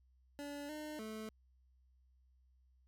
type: tone with pitch steps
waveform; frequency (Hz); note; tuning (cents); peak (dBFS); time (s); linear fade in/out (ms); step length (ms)
25% pulse; 287.6 / 303.9 / 218; D4 / D#4 / A3; -36 / -41 / -16; -40; 0.39-1.29; 0; 300
effects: added 63 Hz sine -67 dBFS peak until 2.87 s

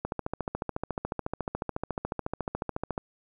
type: click train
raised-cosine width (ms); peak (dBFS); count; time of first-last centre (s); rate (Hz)
1; -16; 42; 0.05-2.979; 14
effects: none

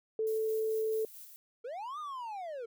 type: tone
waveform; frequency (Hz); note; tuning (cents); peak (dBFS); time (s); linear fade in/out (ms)
sine; 440; A4; 0; -29; 0.19-1.05; 2
type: noise with tremolo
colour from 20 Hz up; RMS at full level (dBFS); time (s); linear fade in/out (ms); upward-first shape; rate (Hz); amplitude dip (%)
violet; -49; 0.27-1.36; 0; square; 4.6; 35
type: linear two-way sweep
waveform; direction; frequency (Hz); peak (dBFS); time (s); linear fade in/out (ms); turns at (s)
triangle; up then down; 440 to 1244 to 440; -36; 1.64-2.66; 10; 1.99
effects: none

